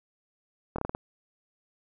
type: slowing click train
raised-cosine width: 1 ms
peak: -17 dBFS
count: 6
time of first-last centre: 0.76-0.949 s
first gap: 24 ms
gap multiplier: 1.23
effects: none